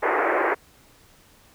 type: band-pass noise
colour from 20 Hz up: pink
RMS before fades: -22 dBFS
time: 0.02-0.55 s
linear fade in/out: 20 ms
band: 340 to 2100 Hz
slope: 48 dB/octave
effects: pink hiss -55 dBFS RMS until 1.54 s